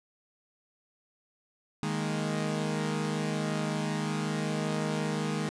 sawtooth chord, D# suspended fourth, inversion none, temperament equal, 155.56 / 207.7 / 233.1 Hz, D#3 / G#3 / A#3, 0 / 0 / 0 cents, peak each -28 / -29 / -33 dBFS, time 1.83-5.49 s, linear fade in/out 0 ms, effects resampled to 22050 Hz + 10-bit

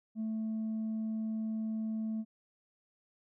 triangle tone with tanh clipping, 220 Hz, A3, in tune, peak -33 dBFS, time 0.15-2.25 s, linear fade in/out 50 ms, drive 6 dB, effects none

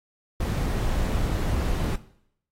brown noise, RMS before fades -25 dBFS, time 0.4-1.96 s, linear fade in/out 5 ms, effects noise-tail reverb RT60 0.7 s tail -17 dB re dry + AAC 48 kbps

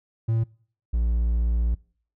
triangle tone pair in turn, 113.2 / 57.76 Hz, A2 / A#1, +50 / -15 cents, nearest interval octave, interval 1165 cents, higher first, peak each -18 dBFS, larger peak neither, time 0.28-0.44 / 0.93-1.75 s, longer second, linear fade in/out 10 ms, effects noise-tail reverb RT60 0.5 s tail -24 dB re dry

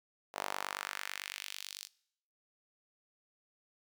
sawtooth tone with high-pass filter sweep, 49 Hz, G1, in tune, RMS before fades -42 dBFS, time 0.33-1.89 s, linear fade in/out 50 ms, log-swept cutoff 700 to 4800 Hz, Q 1.5, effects noise-tail reverb RT60 0.7 s tail -22 dB re dry

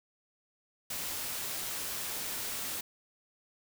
white noise, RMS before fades -37 dBFS, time 0.9-2.81 s, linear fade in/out 5 ms, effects none

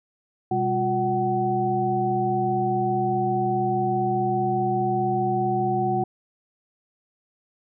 sine tone cluster, 125.5 / 200.7 / 358 / 753 Hz, B2 / G3 / F4 / F#5, +28 / +41 / +43 / +30 cents, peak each -29 / -29 / -26 / -23 dBFS, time 0.51-6.04 s, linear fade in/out 5 ms, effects none

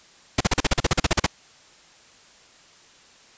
pink noise bursts, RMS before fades -18 dBFS, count 14, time 0.38-1.264 s, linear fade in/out 5 ms, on 26 ms, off 40 ms, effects white hiss -52 dBFS RMS until 3.37 s + resampled to 16000 Hz

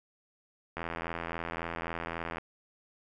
click train, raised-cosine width 0.5 ms, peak -20 dBFS, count 136, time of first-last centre 0.77-2.383 s, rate 83.7 Hz, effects none

